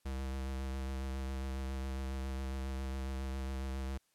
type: tone with vibrato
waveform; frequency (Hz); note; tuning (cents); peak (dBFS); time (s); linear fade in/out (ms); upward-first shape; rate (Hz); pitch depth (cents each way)
square; 66.4; C2; +26; -37; 0.05-3.98; 10; sine; 7.3; 23
effects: white hiss -75 dBFS RMS until 4.14 s + low-pass 12000 Hz 12 dB/octave